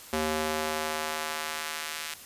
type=tone with high-pass filter sweep; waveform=square; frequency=77.78 Hz; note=D#2; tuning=in tune; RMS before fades=-32 dBFS; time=0.13-2.14 s; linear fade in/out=0 ms; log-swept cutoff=280 to 2100 Hz; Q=0.73; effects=white hiss -47 dBFS RMS until 2.25 s + resampled to 32000 Hz